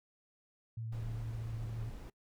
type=tone with vibrato; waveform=sine; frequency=113 Hz; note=A2; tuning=47 cents sharp; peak=-38 dBFS; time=0.77-1.9 s; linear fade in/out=5 ms; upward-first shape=sine; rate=7.4 Hz; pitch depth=16 cents each way
type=noise; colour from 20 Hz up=brown; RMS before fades=-46 dBFS; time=0.92-2.1 s; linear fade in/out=5 ms
effects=noise-tail reverb RT60 0.1 s tail -24 dB re dry